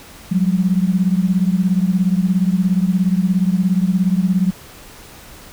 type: beating tone pair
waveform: sine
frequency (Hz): 179.6 / 196.6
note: F3 / G3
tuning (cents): +49 / +5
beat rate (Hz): 17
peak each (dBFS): -15 / -17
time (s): 0.31-4.51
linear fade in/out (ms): 10
effects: pink hiss -40 dBFS RMS until 5.52 s